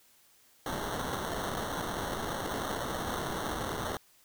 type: noise with sample-and-hold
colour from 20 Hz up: white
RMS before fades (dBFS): -35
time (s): 0.66-3.97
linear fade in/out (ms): 2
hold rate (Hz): 2450
effects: white hiss -63 dBFS RMS until 4.24 s